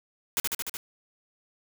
white noise with echo, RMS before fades -26 dBFS, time 0.37-0.4 s, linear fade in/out 0 ms, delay 74 ms, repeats 5, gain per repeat -2 dB, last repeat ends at 0.77 s, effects none

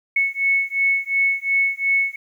sine beating tone pair, 2203 / 2205.8 Hz, C#7 / C#7, -11 / -9 cents, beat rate 2.8 Hz, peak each -20 dBFS, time 0.16-2.16 s, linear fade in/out 5 ms, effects 9-bit

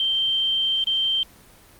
sine tone with dropouts, 3136 Hz, G7, in tune, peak -19 dBFS, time 0-1.23 s, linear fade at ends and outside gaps 1 ms, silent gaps 0.84-0.87 s, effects pink hiss -50 dBFS RMS until 1.79 s + Opus 24 kbps

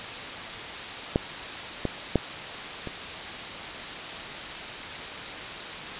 clicks, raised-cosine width 2 ms, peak -7 / -12 / -6 / -20 dBFS, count 4, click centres 1.159 / 1.853 / 2.157 / 2.873 s, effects white hiss -35 dBFS RMS until 5.99 s + resampled to 8000 Hz

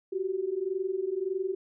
sine tone pair together, 365.2 / 386.9 Hz, F#4 / G4, -23 / -23 cents, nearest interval minor second, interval 100 cents, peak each -32 / -30 dBFS, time 0.12-1.55 s, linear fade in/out 10 ms, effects none

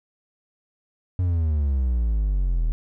triangle exponential sweep, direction down, 92.5 to 38.89 Hz, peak -17 dBFS, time 1.19-2.72 s, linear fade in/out 0 ms, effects none

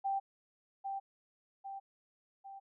sine tone with echo, 784 Hz, G5, in tune, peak -31 dBFS, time 0.04-0.2 s, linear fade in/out 20 ms, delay 800 ms, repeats 3, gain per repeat -5 dB, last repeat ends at 2.6 s, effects none

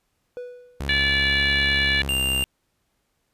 triangle tone with exponential decay, 492.3 Hz, B4, 6 cents flat, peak -27 dBFS, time 0.37-1.02 s, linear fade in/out 0 ms, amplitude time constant 140 ms
sawtooth tone with pitch glide, 69.3 to 66.21 Hz, C#2 to C2, 0 to +21 cents, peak -23 dBFS, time 0.8-2.44 s, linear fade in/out 5 ms, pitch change -79 cents, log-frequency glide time 2.05-2.14 s
harmonic tone, 578 Hz, D5, 28 cents flat, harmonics 3 / 4 / 5 / 6 / 7, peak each -22 / -24 / -26 / -28 / -29 dBFS, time 0.89-2.02 s, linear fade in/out 2 ms
square tone, 2794 Hz, F7, in tune, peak -22 dBFS, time 2.09-2.44 s, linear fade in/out 0 ms
effects pink hiss -72 dBFS RMS until 3.33 s + resampled to 32000 Hz

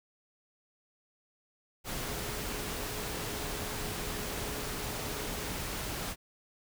sine tone in noise, 420 Hz, G#4, 19 cents sharp, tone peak -46 dBFS, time 2.04-5.52 s, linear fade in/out 50 ms, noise pink, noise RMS -37 dBFS, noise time 1.84-6.16 s, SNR -12 dB, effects none

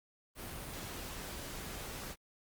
pink noise, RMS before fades -44 dBFS, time 0.35-2.16 s, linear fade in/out 50 ms, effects Opus 32 kbps

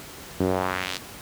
sawtooth tone with band-pass filter sweep, 92.5 Hz, F#2, in tune, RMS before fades -26 dBFS, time 0.4-0.98 s, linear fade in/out 5 ms, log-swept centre 310 to 4800 Hz, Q 1.4, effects pink hiss -41 dBFS RMS until 1.21 s + high-pass 60 Hz 12 dB/octave

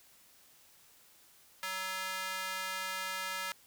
square tone with high-pass filter, 188 Hz, F#3, 28 cents sharp, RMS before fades -38 dBFS, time 1.63-3.52 s, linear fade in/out 0 ms, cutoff 1400 Hz, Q 1.2, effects white hiss -62 dBFS RMS until 3.66 s

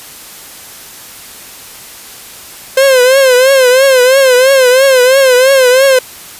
45% pulse tone with vibrato, 521 Hz, C5, 7 cents flat, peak -4 dBFS, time 2.77-5.99 s, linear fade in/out 5 ms, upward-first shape triangle, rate 3 Hz, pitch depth 110 cents each way, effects white hiss -31 dBFS RMS until 6.39 s + resampled to 32000 Hz

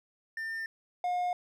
triangle tone pair in turn, 1801 / 716.1 Hz, A6 / F5, +40 / +43 cents, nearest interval octave + major third, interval 1597 cents, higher first, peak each -32 / -26 dBFS, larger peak second, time 0.37-0.66 / 1.04-1.33 s, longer neither, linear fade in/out 2 ms, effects none

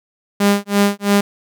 sawtooth tone with tremolo, 202.1 Hz, G#3, 47 cents flat, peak -6 dBFS, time 0.4-1.21 s, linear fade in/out 5 ms, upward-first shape sine, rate 3 Hz, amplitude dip 100%, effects none

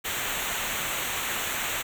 pink noise with comb filter, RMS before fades -30 dBFS, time 0.04-1.83 s, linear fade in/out 20 ms, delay 0.2 ms, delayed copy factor -0.8, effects none

